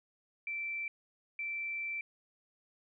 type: tone bursts at uneven times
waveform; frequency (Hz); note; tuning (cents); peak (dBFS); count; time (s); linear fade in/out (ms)
sine; 2337; D7; -9; -35; 2; 0.47-0.88 / 1.39-2.01; 2
effects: none